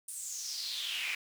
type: noise with high-pass filter sweep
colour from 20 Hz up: brown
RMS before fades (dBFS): -38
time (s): 0.08-1.15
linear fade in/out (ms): 5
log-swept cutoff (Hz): 9400 to 2200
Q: 5.3
effects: none